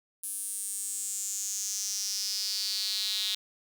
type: tone with high-pass filter sweep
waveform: square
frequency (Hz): 100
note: G2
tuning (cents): +35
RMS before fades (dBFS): -33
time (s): 0.23-3.35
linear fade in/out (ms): 5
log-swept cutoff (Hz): 10000 to 3700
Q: 5.7
effects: none

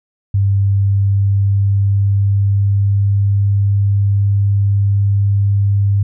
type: tone with pitch glide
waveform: sine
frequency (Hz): 98.9 to 100.22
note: G2 to G2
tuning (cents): +16 to +39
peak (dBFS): -10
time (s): 0.34-6.03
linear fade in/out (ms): 5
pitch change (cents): +23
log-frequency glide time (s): 0.52-3.56
effects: none

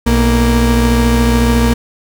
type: tone pair together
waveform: 35% pulse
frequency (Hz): 61.9 / 233.7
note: B1 / A#3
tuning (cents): +5 / +5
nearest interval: octave + major seventh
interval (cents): 2300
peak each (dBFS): -10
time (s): 0.06-1.74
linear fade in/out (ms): 10
effects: none

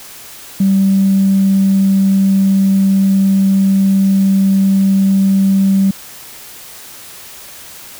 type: tone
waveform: sine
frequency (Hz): 194.2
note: G3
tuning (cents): -16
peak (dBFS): -7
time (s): 0.6-5.91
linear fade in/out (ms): 5
effects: tanh soft clip ceiling -3 dBFS + white hiss -34 dBFS RMS until 7.99 s

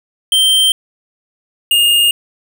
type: tone pair in turn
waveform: square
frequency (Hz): 3136 / 2832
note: G7 / F7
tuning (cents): 0 / +23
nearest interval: major second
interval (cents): 177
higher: first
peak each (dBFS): -9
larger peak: neither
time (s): 0.32-0.72 / 1.71-2.11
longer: neither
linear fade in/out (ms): 2
effects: none

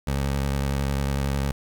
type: tone with vibrato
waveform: 20% pulse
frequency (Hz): 69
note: C#2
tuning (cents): -7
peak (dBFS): -18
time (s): 0.07-1.52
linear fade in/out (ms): 5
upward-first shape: sine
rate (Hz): 11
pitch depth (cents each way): 34
effects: 10-bit

